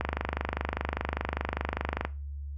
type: click train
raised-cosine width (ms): 0.5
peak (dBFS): -13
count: 52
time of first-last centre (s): 0.01-2.05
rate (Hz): 25
effects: noise-tail reverb RT60 0.3 s tail -18 dB re dry + added 71 Hz sine -35 dBFS peak until 2.57 s